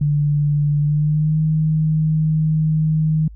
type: tone with pitch glide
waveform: sine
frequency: 146.83 to 156.46 Hz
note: D3 to D#3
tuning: 0 to +10 cents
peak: -14 dBFS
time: 0.01-3.28 s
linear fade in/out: 5 ms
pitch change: +110 cents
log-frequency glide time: 0.8-1.39 s
effects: added 53 Hz sine -35 dBFS peak until 3.35 s